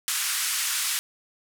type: band-pass noise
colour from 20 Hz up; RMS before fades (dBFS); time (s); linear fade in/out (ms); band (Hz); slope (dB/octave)
white; -27; 0.08-0.99; 0; 1200 to 12000; 24
effects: none